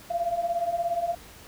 sine beating tone pair, 674 / 691 Hz, E5 / F5, +38 / -19 cents, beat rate 17 Hz, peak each -30 / -26 dBFS, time 0.1-1.15 s, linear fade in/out 10 ms, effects pink hiss -48 dBFS RMS until 1.47 s

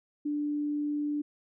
sine tone, 294.4 Hz, D4, 4 cents sharp, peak -28 dBFS, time 0.25-1.22 s, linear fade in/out 10 ms, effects none

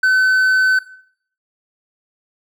triangle tone, 1519 Hz, F#6, 45 cents sharp, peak -9 dBFS, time 0.03-0.79 s, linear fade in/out 5 ms, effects noise-tail reverb RT60 0.6 s tail -17 dB re dry

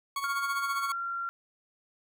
40% pulse tone with tremolo, 1111 Hz, C#6, 4 cents sharp, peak -28 dBFS, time 0.16-0.92 s, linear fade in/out 2 ms, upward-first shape sine, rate 15 Hz, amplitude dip 65%
sine tone with pitch glide, 1396.9 to 1376.1 Hz, F6 to F6, 0 to -26 cents, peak -31 dBFS, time 0.24-1.29 s, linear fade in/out 0 ms, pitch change -26 cents, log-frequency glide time 0.55-0.83 s
effects none

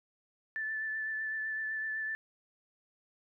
sine tone with vibrato, 1754 Hz, A6, 6 cents flat, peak -33 dBFS, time 0.56-2.15 s, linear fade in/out 0 ms, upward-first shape triangle, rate 7.9 Hz, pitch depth 21 cents each way, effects none

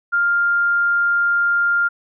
sine tone, 1400 Hz, F6, 4 cents sharp, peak -14 dBFS, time 0.12-1.89 s, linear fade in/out 20 ms, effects none

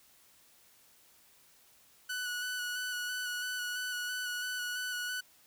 sawtooth tone with vibrato, 1480 Hz, F#6, in tune, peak -31 dBFS, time 2.09-5.21 s, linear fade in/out 10 ms, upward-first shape square, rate 3 Hz, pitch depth 16 cents each way, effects white hiss -63 dBFS RMS until 5.46 s

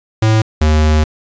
square tone pair in turn, 109.8 / 77.04 Hz, A2 / D#2, -3 / -17 cents, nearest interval tritone, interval 614 cents, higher first, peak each -9 / -9 dBFS, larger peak neither, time 0.22-0.42 / 0.61-1.04 s, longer second, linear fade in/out 5 ms, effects resampled to 16000 Hz + 7-bit

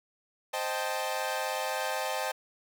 sawtooth chord, A half-diminished seventh, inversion first, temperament equal, 523.3 / 622.3 / 784 / 880 Hz, C5 / Eb5 / G5 / A5, 0 / 0 / 0 / 0 cents, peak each -32 dBFS, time 0.53-2.32 s, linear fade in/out 10 ms, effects none

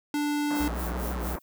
square tone, 293.7 Hz, D4, in tune, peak -26 dBFS, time 0.14-0.68 s, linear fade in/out 2 ms
pink band-pass noise, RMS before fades -37 dBFS, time 0.5-1.39 s, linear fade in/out 10 ms, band 190 to 1500 Hz, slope 24 dB/octave
violet noise with tremolo, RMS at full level -38 dBFS, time 0.55-1.42 s, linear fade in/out 2 ms, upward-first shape sine, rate 4.4 Hz, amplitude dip 95%
square tone with vibrato, 61 Hz, B1, 21 cents flat, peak -31 dBFS, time 0.6-1.36 s, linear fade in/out 5 ms, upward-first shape square, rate 6 Hz, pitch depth 53 cents each way
effects none

